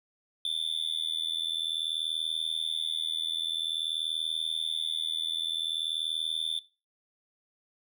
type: tone with amplitude modulation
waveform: triangle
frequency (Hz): 3520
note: A7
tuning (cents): 0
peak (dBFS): -23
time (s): 0.45-6.59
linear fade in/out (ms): 2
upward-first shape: sine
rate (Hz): 80.5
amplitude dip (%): 85
effects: noise-tail reverb RT60 0.3 s tail -18 dB re dry